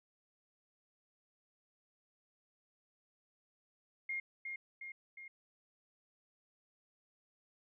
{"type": "tone with echo", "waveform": "sine", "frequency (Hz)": 2131, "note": "C7", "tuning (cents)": 31, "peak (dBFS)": -36, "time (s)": [4.09, 4.2], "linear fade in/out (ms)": 5, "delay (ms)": 360, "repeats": 3, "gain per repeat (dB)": -4, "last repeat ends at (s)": 5.28, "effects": []}